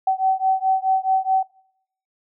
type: beating tone pair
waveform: sine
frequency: 760 / 764.7 Hz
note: F#5 / G5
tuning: +46 / -43 cents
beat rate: 4.7 Hz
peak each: -20 dBFS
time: 0.07-1.43 s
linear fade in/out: 5 ms
effects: noise-tail reverb RT60 0.7 s tail -23 dB re dry